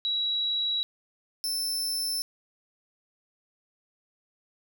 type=tone pair in turn; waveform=sine / sawtooth; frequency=3889 / 5305 Hz; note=B7 / E8; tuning=-27 / +10 cents; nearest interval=perfect fourth; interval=537 cents; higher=second; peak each=-25 dBFS; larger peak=neither; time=0.05-0.83 / 1.44-2.22 s; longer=neither; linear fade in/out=0 ms; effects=none